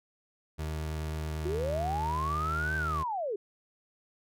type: tone with vibrato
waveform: 30% pulse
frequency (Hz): 77.8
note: D#2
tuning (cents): 0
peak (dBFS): -30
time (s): 0.58-3.04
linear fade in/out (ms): 20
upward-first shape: sine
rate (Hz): 9.1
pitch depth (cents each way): 8
type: linear two-way sweep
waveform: sine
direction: up then down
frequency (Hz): 340 to 1568 to 377.9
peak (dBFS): -30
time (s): 1.45-3.36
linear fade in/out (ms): 5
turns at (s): 2.76
effects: none